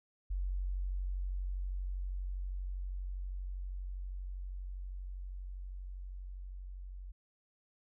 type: tone with level ramp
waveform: sine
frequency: 46.25 Hz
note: F#1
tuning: in tune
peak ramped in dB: -32 to -43 dBFS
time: 0.3-7.12 s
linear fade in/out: 10 ms
effects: none